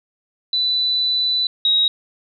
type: tone pair in turn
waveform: sine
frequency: 3984 / 3804 Hz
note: B7 / A#7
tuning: +14 / +34 cents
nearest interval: minor second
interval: 80 cents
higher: first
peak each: -16 / -13 dBFS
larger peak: second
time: 0.53-1.47 / 1.65-1.88 s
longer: first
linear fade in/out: 2 ms
effects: none